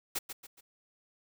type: noise with echo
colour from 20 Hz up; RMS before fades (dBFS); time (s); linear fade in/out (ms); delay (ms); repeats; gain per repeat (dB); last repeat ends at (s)
white; -33; 0.15-0.19; 10; 140; 3; -8; 0.61
effects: none